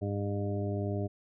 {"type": "harmonic tone with a mistuned harmonic", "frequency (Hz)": 101.2, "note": "G#2", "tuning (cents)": -44, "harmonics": [1, 2, 3, 4, 6, 7], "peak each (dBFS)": [-32, -38, -39, -38, -40, -46], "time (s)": [0.01, 1.08], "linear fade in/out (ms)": 20, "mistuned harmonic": 1, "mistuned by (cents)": 16, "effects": []}